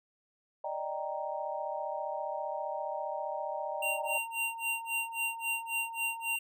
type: chord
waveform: sine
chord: Eb major seventh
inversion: third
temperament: equal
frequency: 587.3 / 622.3 / 784 / 932.3 Hz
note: D5 / Eb5 / G5 / Bb5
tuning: 0 / 0 / 0 / 0 cents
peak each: -39 dBFS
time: 0.64-4.18 s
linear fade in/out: 5 ms
type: tone with tremolo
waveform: square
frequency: 2768 Hz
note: F7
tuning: 16 cents flat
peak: -30 dBFS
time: 3.82-6.39 s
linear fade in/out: 5 ms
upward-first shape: sine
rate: 3.7 Hz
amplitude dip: 100%
type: tone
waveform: sine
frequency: 914 Hz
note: A#5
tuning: 34 cents flat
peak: -39 dBFS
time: 3.96-6.36 s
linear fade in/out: 5 ms
effects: none